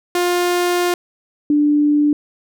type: tone pair in turn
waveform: sawtooth / sine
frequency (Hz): 353.6 / 294.8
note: F4 / D4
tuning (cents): +22 / +7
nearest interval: minor third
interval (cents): 315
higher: first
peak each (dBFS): -11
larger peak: neither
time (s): 0.15-0.94 / 1.5-2.13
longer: first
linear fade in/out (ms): 2
effects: none